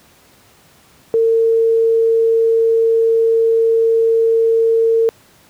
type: tone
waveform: sine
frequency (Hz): 454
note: A#4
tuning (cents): -46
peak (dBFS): -10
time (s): 1.14-5.09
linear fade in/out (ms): 0
effects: pink hiss -49 dBFS RMS until 5.49 s + high-pass 80 Hz 12 dB/octave